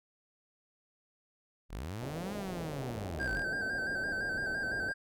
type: linear two-way sweep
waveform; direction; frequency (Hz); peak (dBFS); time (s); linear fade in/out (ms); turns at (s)
sawtooth; up then down; 32.7 to 210 to 32.7; -34; 1.69-3.45; 50; 2.34
type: low-pass noise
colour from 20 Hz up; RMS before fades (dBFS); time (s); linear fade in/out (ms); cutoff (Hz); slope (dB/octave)
white; -43; 2.01-4.92; 5; 750; 48
type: tone with vibrato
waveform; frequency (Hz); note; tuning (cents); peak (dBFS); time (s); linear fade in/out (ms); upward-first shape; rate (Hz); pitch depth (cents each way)
triangle; 1568; G6; 0; -31; 3.19-4.94; 20; square; 5.9; 37
effects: none